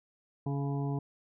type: harmonic tone with a mistuned harmonic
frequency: 140.7 Hz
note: C#3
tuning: 26 cents sharp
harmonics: 1 / 2 / 3 / 5 / 6 / 7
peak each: -31 / -37 / -41 / -45 / -47 / -48 dBFS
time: 0.46-0.99 s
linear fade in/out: 5 ms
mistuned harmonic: 5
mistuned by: -22 cents
effects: none